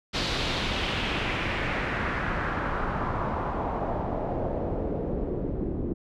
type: noise with low-pass filter sweep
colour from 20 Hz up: pink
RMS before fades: -29 dBFS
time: 0.13-5.94 s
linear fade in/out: 20 ms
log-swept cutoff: 4400 to 320 Hz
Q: 2.1
effects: none